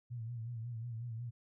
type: tone with vibrato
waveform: sine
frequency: 116.54 Hz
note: A#2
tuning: in tune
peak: -39 dBFS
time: 0.1-1.31 s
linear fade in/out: 20 ms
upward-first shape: sine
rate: 5.5 Hz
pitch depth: 81 cents each way
effects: none